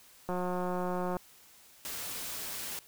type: click train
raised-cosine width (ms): 1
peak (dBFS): -21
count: 159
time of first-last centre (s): 0.29-1.168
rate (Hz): 180
type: noise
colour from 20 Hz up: white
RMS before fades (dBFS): -39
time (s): 1.85-2.79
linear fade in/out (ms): 0
effects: white hiss -58 dBFS RMS until 2.87 s